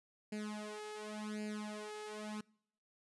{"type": "tone with flanger", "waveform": "sawtooth", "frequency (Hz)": 211.9, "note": "G#3", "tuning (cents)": 35, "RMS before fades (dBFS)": -44, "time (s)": [0.32, 2.41], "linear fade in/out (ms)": 5, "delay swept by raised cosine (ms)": [0.42, 2.42], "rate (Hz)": 0.9, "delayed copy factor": 1, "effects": ["noise-tail reverb RT60 0.7 s tail -26 dB re dry", "resampled to 24000 Hz"]}